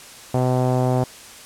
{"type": "tone with low-pass filter", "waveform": "sawtooth", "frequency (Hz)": 127, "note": "B2", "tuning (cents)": 49, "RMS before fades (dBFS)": -19, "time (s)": [0.34, 1.04], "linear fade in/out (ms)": 5, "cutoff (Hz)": 740, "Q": 2.4, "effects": ["white hiss -41 dBFS RMS until 1.45 s", "low-pass 10000 Hz 12 dB/octave"]}